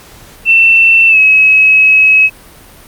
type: tone with pitch glide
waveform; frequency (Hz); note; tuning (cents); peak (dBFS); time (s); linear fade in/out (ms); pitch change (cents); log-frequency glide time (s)
sine; 2684 to 2563; E7 to E7; +31 to -49; -3; 0.45-2.3; 50; -80; 1.08-1.18
effects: pink hiss -37 dBFS RMS until 2.87 s + Opus 48 kbps